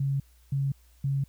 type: tone bursts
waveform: sine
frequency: 137.9 Hz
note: C#3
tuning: 9 cents flat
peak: -24 dBFS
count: 3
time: 0-1.24 s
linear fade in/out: 5 ms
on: 200 ms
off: 320 ms
effects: added 60 Hz sine -56 dBFS peak until 1.28 s + white hiss -65 dBFS RMS until 1.28 s